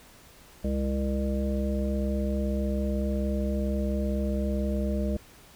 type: harmonic tone with a mistuned harmonic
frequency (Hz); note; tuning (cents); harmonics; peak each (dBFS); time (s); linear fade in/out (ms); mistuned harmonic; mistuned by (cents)
66.7; C2; +34; 1 / 3 / 5 / 7 / 9; -28 / -29 / -37 / -38 / -35; 0.64-5.17; 5; 3; +37
effects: pink hiss -53 dBFS RMS until 5.55 s